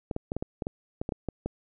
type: clicks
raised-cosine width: 2 ms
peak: -17 dBFS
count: 12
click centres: 0.112 / 0.164 / 0.319 / 0.366 / 0.425 / 0.622 / 0.669 / 1.015 / 1.091 / 1.122 / 1.287 / 1.46 s
effects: none